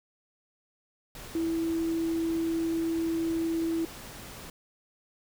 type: tone in noise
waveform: sine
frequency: 329 Hz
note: E4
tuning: 3 cents flat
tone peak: -26 dBFS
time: 1.35-3.85 s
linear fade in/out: 2 ms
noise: pink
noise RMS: -44 dBFS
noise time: 1.15-4.5 s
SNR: +15 dB
effects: none